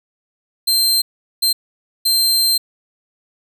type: tone bursts at uneven times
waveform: sawtooth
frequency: 4140 Hz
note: C8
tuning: 19 cents flat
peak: -10 dBFS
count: 3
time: 0.67-1.02 / 1.42-1.53 / 2.05-2.58 s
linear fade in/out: 10 ms
effects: none